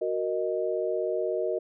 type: chord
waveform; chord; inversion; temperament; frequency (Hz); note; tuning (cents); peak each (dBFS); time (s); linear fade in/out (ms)
sine; D# minor; first; equal; 370 / 466.2 / 622.3; F#4 / A#4 / D#5; 0 / 0 / 0; -30; 0.01-1.59; 10
effects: none